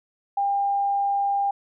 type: tone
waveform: sine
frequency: 800 Hz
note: G5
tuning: 35 cents sharp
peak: -20 dBFS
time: 0.37-1.51 s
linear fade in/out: 5 ms
effects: none